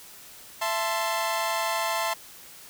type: chord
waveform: sawtooth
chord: A minor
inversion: second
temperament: equal with one note detuned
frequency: 667.7 / 880 / 1046.5 Hz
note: E5 / A5 / C6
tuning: +22 / 0 / 0 cents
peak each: -26 dBFS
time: 0.61-2.14 s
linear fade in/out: 10 ms
effects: white hiss -47 dBFS RMS until 2.69 s